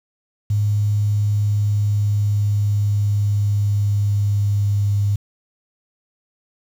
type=tone with pitch glide; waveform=sine; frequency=103.83 to 101.58 Hz; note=G#2 to G#2; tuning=0 to -38 cents; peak=-15 dBFS; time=0.5-5.16 s; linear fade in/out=5 ms; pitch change=-38 cents; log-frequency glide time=1.1-5 s; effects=7-bit